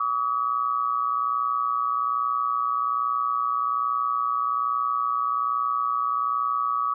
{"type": "tone pair together", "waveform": "sine", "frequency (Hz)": [1144.8, 1266], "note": ["D6", "D#6"], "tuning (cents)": [-45, 30], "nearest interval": "major second", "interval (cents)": 175, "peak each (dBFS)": [-24, -26], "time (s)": [0, 6.94], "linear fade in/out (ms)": 5, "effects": []}